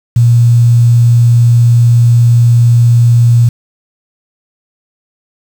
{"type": "tone with quantisation", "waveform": "sine", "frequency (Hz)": 118.4, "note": "A#2", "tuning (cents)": 27, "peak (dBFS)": -3, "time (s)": [0.16, 3.49], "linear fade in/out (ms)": 5, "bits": 5, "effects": []}